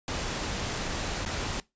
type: noise with dropouts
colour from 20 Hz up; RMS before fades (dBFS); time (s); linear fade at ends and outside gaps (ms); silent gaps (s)
pink; -32; 0.08-1.6; 1; 1.251-1.261
effects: noise-tail reverb RT60 0.2 s tail -21 dB re dry + resampled to 16000 Hz